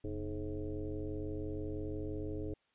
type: tone with frequency modulation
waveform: sine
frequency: 199 Hz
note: G3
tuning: 26 cents sharp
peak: -36 dBFS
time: 0.04-2.54 s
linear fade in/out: 5 ms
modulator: 111 Hz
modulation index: 2.5
effects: white hiss -75 dBFS RMS until 2.74 s + resampled to 8000 Hz